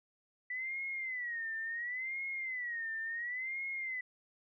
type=tone with vibrato; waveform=sine; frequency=1967 Hz; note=B6; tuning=7 cents flat; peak=-36 dBFS; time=0.5-4.01 s; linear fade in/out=5 ms; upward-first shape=sine; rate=0.71 Hz; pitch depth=160 cents each way; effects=none